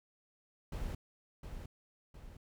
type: noise with echo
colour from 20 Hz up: brown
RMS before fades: -39 dBFS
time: 0.72-0.95 s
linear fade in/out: 5 ms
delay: 710 ms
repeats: 2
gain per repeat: -6 dB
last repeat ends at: 2.37 s
effects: none